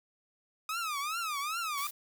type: tone with vibrato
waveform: sawtooth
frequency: 1244.5 Hz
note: D#6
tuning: in tune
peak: -29 dBFS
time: 0.69-1.87 s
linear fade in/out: 2 ms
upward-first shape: triangle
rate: 2.5 Hz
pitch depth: 220 cents each way
type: noise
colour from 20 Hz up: blue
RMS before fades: -41 dBFS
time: 1.77-1.91 s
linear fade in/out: 10 ms
effects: none